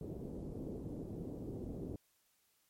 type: low-pass noise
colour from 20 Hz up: white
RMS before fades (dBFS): -44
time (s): 0.01-1.96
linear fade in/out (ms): 2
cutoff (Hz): 410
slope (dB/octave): 24
effects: white hiss -75 dBFS RMS until 2.69 s + MP3 64 kbps